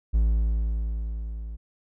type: tone with level ramp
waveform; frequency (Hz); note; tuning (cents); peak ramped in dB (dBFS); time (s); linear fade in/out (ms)
triangle; 55; A1; 0; -15 to -31; 0.13-1.57; 20
effects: none